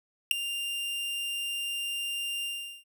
45% pulse tone with ADSR envelope, 2794 Hz, F7, in tune, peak -12 dBFS, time 0.31-2.84 s, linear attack 3 ms, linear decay 3 ms, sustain -19 dB, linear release 400 ms, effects none

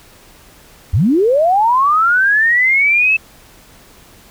sine linear sweep, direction up, 69.3 to 2637 Hz, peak -9 dBFS, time 0.93-3.17 s, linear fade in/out 10 ms, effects pink hiss -44 dBFS RMS until 4.3 s

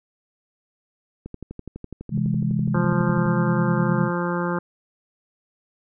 click train, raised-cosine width 3 ms, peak -21 dBFS, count 25, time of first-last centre 1.26-3.26 s, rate 12 Hz
sine chord, C augmented, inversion none, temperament equal, 130.81 / 164.81 / 207.7 Hz, C3 / E3 / G#3, 0 / 0 / 0 cents, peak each -24 dBFS, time 2.1-4.11 s, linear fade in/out 50 ms
harmonic tone, 174.61 Hz, F3, in tune, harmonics 1 / 2 / 3 / 5 / 6 / 7 / 8 / 9, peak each -25 / -28 / -30 / -32 / -33 / -33 / -34 / -35 dBFS, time 2.74-4.59 s, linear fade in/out 5 ms
effects none

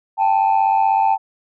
sine tone pair together, 785.8 / 882 Hz, G5 / A5, +4 / +4 cents, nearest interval major second, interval 200 cents, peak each -14 dBFS, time 0.17-1.18 s, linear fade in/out 50 ms, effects tanh soft clip ceiling -9 dBFS

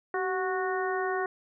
harmonic tone with a mistuned harmonic, 368.1 Hz, F#4, 9 cents flat, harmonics 1 / 2 / 3 / 4 / 5, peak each -30 / -33 / -35 / -36 / -37 dBFS, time 0.14-1.26 s, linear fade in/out 2 ms, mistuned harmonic 1, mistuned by +57 cents, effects none

